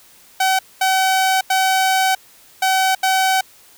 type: tone bursts at uneven times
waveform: sawtooth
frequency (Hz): 760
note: F#5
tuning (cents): +46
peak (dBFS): -10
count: 5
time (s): 0.4-0.59 / 0.81-1.41 / 1.5-2.15 / 2.62-2.95 / 3.03-3.41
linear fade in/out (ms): 5
effects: white hiss -48 dBFS RMS until 3.77 s